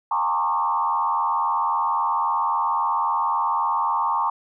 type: tone with frequency modulation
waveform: sine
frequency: 1000 Hz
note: B5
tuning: 21 cents sharp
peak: -19 dBFS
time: 0.11-4.3 s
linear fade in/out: 5 ms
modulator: 83.7 Hz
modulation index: 2
effects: none